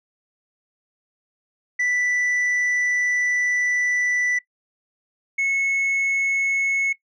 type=tone pair in turn; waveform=sine; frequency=1975.5 / 2193 Hz; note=B6 / C#7; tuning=0 / -19 cents; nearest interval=major second; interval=181 cents; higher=second; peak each=-16 dBFS; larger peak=neither; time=1.79-4.39 / 5.38-6.93 s; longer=first; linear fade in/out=10 ms; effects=noise-tail reverb RT60 0.1 s tail -19 dB re dry + tanh soft clip ceiling -18 dBFS